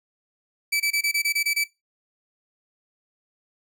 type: tone bursts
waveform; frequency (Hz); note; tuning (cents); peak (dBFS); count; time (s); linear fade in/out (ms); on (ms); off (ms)
sawtooth; 2309; D7; -30; -17; 9; 0.72-1.642; 10; 82; 23
effects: noise-tail reverb RT60 0.2 s tail -18 dB re dry